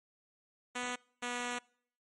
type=tone pair in turn; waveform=5% pulse; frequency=246.9 / 244.1 Hz; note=B3 / B3; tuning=0 / -20 cents; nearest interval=unison; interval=20 cents; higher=first; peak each=-24 dBFS; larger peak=neither; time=0.75-0.96 / 1.22-1.59 s; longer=second; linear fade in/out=10 ms; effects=noise-tail reverb RT60 0.6 s tail -25 dB re dry + MP3 48 kbps